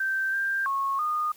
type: tone with pitch steps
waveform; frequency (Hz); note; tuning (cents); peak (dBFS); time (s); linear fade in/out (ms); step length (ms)
sine; 1560 / 1586 / 1095 / 1225; G6 / G6 / C#6 / D#6; -9 / +20 / -22 / -27; -24; 0-1.32; 5; 330
effects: white hiss -54 dBFS RMS until 1.36 s